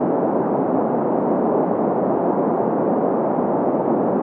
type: band-pass noise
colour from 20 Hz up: pink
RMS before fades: -19 dBFS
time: 0-4.22 s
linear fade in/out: 10 ms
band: 210 to 840 Hz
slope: 24 dB/octave
effects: none